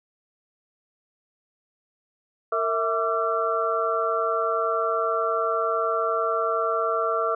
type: tone cluster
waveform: sine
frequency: 457.6 / 655 / 1166 / 1355 Hz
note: A#4 / E5 / D6 / E6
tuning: -32 / -11 / -13 / +47 cents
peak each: -27 dBFS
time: 2.52-7.35 s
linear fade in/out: 5 ms
effects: none